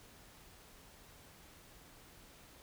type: silence
effects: pink hiss -59 dBFS RMS until 2.62 s